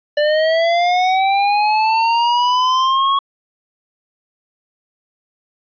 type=linear sweep; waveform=square; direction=up; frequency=587.3 to 1108.7 Hz; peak=-13 dBFS; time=0.17-3.19 s; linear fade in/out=5 ms; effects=resampled to 11025 Hz + 9-bit